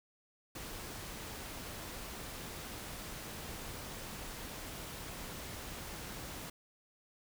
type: noise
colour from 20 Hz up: pink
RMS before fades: -45 dBFS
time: 0.55-6.5 s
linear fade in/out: 5 ms
effects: none